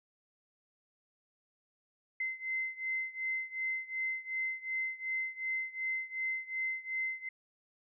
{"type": "beating tone pair", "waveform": "sine", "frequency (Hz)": [2064, 2066.7], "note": ["C7", "C7"], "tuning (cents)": [-24, -22], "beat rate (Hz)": 2.7, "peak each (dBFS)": [-36, -38], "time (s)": [2.2, 7.29], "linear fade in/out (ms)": 5, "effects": []}